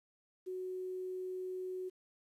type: tone with quantisation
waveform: sine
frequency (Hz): 370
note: F#4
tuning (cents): 0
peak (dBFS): -38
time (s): 0.46-1.9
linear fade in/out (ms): 20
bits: 11
effects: resampled to 32000 Hz